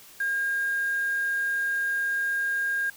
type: tone with quantisation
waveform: sine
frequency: 1616 Hz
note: G#6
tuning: 48 cents flat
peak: -24 dBFS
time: 0.2-2.9 s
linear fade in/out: 5 ms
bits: 7
effects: white hiss -50 dBFS RMS until 2.96 s